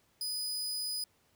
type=tone; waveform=sawtooth; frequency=4978 Hz; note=D#8; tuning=in tune; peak=-31 dBFS; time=0.21-1.04 s; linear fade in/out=2 ms; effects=pink hiss -70 dBFS RMS until 1.35 s + high-pass 60 Hz 12 dB/octave